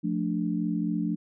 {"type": "chord", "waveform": "sine", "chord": "D minor", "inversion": "first", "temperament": "just", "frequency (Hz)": [176.2, 220.2, 293.7], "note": ["F3", "A3", "D4"], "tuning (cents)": [16, 2, 0], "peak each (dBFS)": [-29, -30, -30], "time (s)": [0.03, 1.16], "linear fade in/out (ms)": 20, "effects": []}